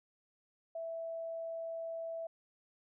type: tone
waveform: sine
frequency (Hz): 659.3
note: E5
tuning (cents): 0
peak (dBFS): -38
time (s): 0.75-2.27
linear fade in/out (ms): 5
effects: none